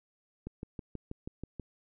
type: click train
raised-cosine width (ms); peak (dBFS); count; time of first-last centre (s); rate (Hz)
3; -26; 8; 0.47-1.597; 6.21
effects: none